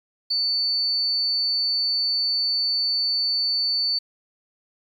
sine tone, 4500 Hz, C#8, 25 cents sharp, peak -20 dBFS, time 0.3-3.99 s, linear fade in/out 10 ms, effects 9-bit

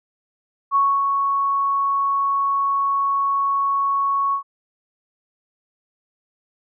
sine tone with ADSR envelope, 1108.7 Hz, C#6, in tune, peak -13 dBFS, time 0.71-4.43 s, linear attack 45 ms, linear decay 260 ms, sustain -4 dB, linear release 96 ms, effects none

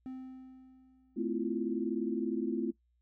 triangle tone with exponential decay, 259.5 Hz, C4, 14 cents flat, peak -36 dBFS, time 0.06-1.63 s, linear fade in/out 0 ms, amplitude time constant 340 ms
sine chord, F major seventh, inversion first, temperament equal with one note detuned, 220 / 257.1 / 329.6 / 349.2 Hz, A3 / C4 / E4 / F4, 0 / -30 / 0 / 0 cents, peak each -36 dBFS, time 1.16-2.72 s, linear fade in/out 20 ms
effects noise-tail reverb RT60 0.1 s tail -18 dB re dry + added 60 Hz sine -70 dBFS peak until 3.01 s

